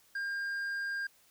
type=tone with tanh clipping; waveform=sine; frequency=1605 Hz; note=G6; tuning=40 cents sharp; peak=-34 dBFS; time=0.15-1.07 s; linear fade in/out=5 ms; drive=5 dB; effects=white hiss -65 dBFS RMS until 1.3 s